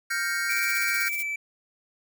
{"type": "chord", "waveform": "square", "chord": "G half-diminished seventh", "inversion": "third", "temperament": "equal", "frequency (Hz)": [1396.9, 1568, 1864.7, 2217], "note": ["F6", "G6", "Bb6", "Db7"], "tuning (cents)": [0, 0, 0, 0], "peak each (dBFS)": [-32, -30, -33, -34], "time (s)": [0.1, 1.09], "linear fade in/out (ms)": 10}
{"type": "tone with pitch glide", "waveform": "triangle", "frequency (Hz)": [2331, 2316], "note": ["D7", "D7"], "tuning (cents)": [-14, -25], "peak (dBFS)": -26, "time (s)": [0.49, 1.36], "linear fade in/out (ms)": 5, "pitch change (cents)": -11, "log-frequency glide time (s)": [0.66, 1.02]}
{"type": "noise with tremolo", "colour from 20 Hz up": "violet", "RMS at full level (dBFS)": -32, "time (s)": [0.5, 1.23], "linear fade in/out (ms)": 2, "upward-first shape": "sine", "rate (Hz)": 16, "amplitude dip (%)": 75}
{"effects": []}